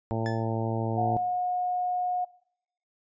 harmonic tone, 112.8 Hz, A2, 44 cents sharp, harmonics 1 / 2 / 3 / 4 / 5 / 6 / 7 / 8, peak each -30 / -33 / -35 / -36 / -37 / -38 / -38 / -39 dBFS, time 0.11-1.17 s, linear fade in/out 0 ms
45% pulse tone with exponential decay, 1737 Hz, A6, 23 cents flat, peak -32 dBFS, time 0.26-0.49 s, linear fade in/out 0 ms, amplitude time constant 50 ms
sine tone, 723 Hz, F#5, 40 cents flat, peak -25 dBFS, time 0.97-2.25 s, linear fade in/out 10 ms
effects noise-tail reverb RT60 0.7 s tail -21 dB re dry + resampled to 16000 Hz

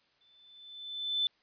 sine tone with exponential growth, 3520 Hz, A7, in tune, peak -25 dBFS, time 0.21-1.27 s, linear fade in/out 1 ms, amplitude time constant 230 ms, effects white hiss -70 dBFS RMS until 1.42 s + resampled to 11025 Hz

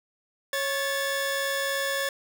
sawtooth tone pair together, 550.9 / 1736 Hz, C#5 / A6, -11 / -24 cents, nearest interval octave + minor sixth, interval 1987 cents, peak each -25 dBFS, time 0.53-2.09 s, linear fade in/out 2 ms, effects none

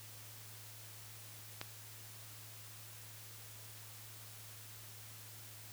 click, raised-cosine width 0.2 ms, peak -23 dBFS, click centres 1.614 s, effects added 108 Hz sine -56 dBFS peak until 5.72 s + white hiss -54 dBFS RMS until 5.72 s

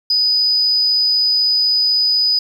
triangle tone, 4978 Hz, D#8, in tune, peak -9 dBFS, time 0.1-2.39 s, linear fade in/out 5 ms, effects tanh soft clip ceiling -10 dBFS + 8-bit

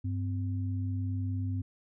sine tone pair together, 98 / 257.4 Hz, G2 / C4, 0 / -28 cents, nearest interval octave + perfect fourth, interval 1672 cents, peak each -30 / -38 dBFS, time 0.04-1.62 s, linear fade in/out 10 ms, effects none

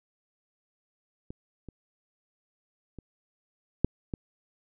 clicks, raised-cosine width 3 ms, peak -26 / -29 / -29 / -8 / -19 dBFS, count 5, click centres 1.305 / 1.687 / 2.987 / 3.846 / 4.138 s, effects none

